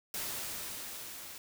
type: noise with level ramp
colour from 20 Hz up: white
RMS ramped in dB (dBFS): -37 to -47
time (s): 0.14-1.38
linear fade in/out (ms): 2
effects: none